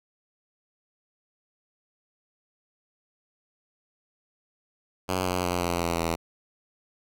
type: tone with pitch steps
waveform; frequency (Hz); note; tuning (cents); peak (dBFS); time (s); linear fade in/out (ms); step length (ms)
5% pulse; 92.5 / 90.54 / 88.63 / 86.76 / 84.92 / 83.13; F#2 / F#2 / F2 / F2 / F2 / E2; 0 / -37 / +26 / -11 / -48 / +15; -14; 5.08-6.16; 20; 180
effects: none